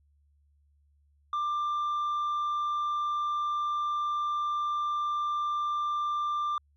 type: tone with tanh clipping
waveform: sine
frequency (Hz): 1187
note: D6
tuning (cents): +18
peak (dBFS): -28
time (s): 1.33-6.58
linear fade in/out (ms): 2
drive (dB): 3
effects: added 72 Hz sine -63 dBFS peak until 6.76 s